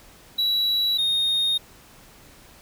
triangle tone pair in turn, 3913 / 3702 Hz, B7 / A#7, -17 / -13 cents, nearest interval minor second, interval 96 cents, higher first, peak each -18 dBFS, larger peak neither, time 0.38-0.98 / 0.98-1.58 s, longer neither, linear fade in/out 10 ms, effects pink hiss -50 dBFS RMS until 2.61 s

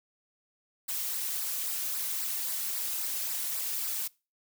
blue noise with flanger, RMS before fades -33 dBFS, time 0.88-4.08 s, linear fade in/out 10 ms, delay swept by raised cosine 0.3 to 3.1 ms, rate 3.7 Hz, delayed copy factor -0.65, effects noise-tail reverb RT60 0.3 s tail -23 dB re dry

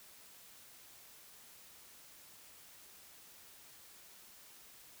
silence, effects white hiss -58 dBFS RMS until 5 s

